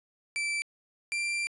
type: tone pair in turn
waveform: 40% pulse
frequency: 2330 / 2364 Hz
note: D7 / D7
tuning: -14 / +11 cents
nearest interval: unison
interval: 25 cents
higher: second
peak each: -28 dBFS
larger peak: neither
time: 0.36-0.62 / 1.12-1.47 s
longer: second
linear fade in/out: 0 ms
effects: resampled to 24000 Hz